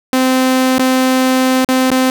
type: tone with dropouts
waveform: sawtooth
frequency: 258.8 Hz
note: C4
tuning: 19 cents flat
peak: -6 dBFS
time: 0.13-2.1 s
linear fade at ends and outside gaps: 1 ms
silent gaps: 0.782-0.793 / 1.647-1.688 / 1.904-1.915 s
effects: none